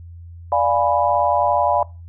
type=chord; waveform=sine; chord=D diminished seventh; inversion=none; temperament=equal; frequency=587.3 / 698.5 / 830.6 / 987.8 Hz; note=D5 / F5 / Ab5 / Cb6; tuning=0 / 0 / 0 / 0 cents; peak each=-20 dBFS; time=0.52-1.83 s; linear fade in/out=2 ms; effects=noise-tail reverb RT60 0.3 s tail -22 dB re dry + added 85 Hz sine -35 dBFS peak until 2.08 s